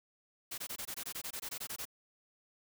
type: noise bursts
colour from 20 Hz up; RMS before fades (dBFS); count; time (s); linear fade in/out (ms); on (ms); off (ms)
white; -41; 15; 0.51-1.854; 10; 70; 21
effects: none